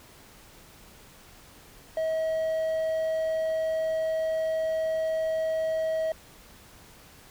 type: tone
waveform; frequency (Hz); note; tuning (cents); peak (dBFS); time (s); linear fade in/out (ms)
triangle; 640; D#5; +49; -23; 1.97-6.12; 2
effects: pink hiss -52 dBFS RMS until 7.3 s